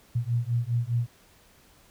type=beating tone pair; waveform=sine; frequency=116.54 / 121.44 Hz; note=A#2 / B2; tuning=0 / -29 cents; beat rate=4.9 Hz; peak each=-27 / -27 dBFS; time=0.15-1.07 s; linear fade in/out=10 ms; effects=pink hiss -58 dBFS RMS until 1.9 s